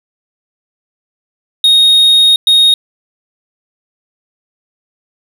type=tone bursts at uneven times; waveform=triangle; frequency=3729 Hz; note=A#7; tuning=in tune; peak=-3 dBFS; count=2; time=1.64-2.36 / 2.47-2.74 s; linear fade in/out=2 ms; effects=none